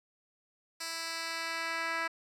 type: tone with band-pass filter sweep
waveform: 10% pulse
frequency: 329.6 Hz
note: E4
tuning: in tune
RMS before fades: -36 dBFS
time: 0.8-2.08 s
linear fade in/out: 10 ms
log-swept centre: 5900 to 1900 Hz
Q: 1
effects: none